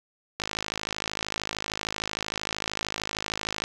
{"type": "click train", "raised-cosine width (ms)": 0.2, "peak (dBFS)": -11, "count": 173, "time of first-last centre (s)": [0.4, 3.639], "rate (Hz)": 53.1, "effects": ["8-bit"]}